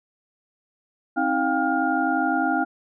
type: tone cluster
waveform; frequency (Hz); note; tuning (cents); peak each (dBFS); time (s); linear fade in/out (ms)
sine; 264.3 / 315.9 / 706 / 794 / 1414; C4 / D#4 / F5 / G5 / F6; +18 / +26 / +19 / +22 / +21; -26; 1.16-2.65; 20
effects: none